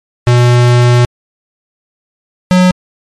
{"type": "tone pair in turn", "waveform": "square", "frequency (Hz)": [121.8, 182.49], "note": ["B2", "F#3"], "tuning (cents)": [-24, -24], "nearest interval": "perfect fifth", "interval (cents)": 700, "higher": "second", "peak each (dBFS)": -5, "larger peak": "neither", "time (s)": [[0.27, 1.05], [2.51, 2.71]], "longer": "first", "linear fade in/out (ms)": 0, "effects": ["low-pass 7000 Hz 12 dB/octave", "MP3 64 kbps"]}